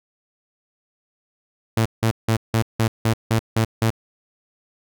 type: tone bursts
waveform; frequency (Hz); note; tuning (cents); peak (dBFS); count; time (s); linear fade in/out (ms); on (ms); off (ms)
sawtooth; 112.3; A2; +36; -12; 9; 1.77-3.904; 5; 86; 170
effects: none